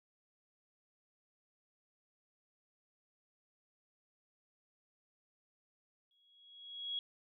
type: tone with exponential growth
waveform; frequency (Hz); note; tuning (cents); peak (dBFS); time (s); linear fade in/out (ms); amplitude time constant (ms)
sine; 3322; G#7; 0; -34; 6.11-6.99; 1; 190
effects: none